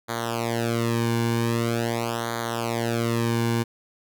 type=tone with flanger; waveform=sawtooth; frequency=116.54 Hz; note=A#2; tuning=in tune; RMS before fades=-25 dBFS; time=0.08-3.64 s; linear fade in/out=20 ms; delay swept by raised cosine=0.37 to 1.57 ms; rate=0.44 Hz; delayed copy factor=-1; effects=none